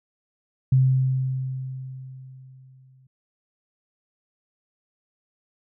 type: tone with exponential decay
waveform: sine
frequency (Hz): 130.81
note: C3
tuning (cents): 0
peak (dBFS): -13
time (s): 0.72-3.07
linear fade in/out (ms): 5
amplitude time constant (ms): 510
effects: none